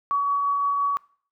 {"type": "tone with tremolo", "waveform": "sine", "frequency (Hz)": 1131, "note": "C#6", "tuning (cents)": 34, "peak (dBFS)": -19, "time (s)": [0.11, 0.97], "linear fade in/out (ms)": 0, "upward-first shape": "triangle", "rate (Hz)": 5.8, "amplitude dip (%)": 25, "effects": ["noise-tail reverb RT60 0.5 s tail -22 dB re dry"]}